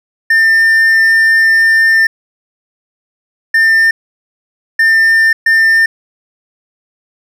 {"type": "tone bursts at uneven times", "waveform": "triangle", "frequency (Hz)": 1799, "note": "A6", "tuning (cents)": 38, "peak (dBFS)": -4, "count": 4, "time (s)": [[0.3, 2.07], [3.54, 3.91], [4.79, 5.33], [5.46, 5.86]], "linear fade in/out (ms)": 5, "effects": []}